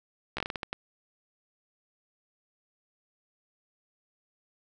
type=slowing click train; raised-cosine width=0.3 ms; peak=-16 dBFS; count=9; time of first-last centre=0.37-0.729 s; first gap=14 ms; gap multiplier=1.32; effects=none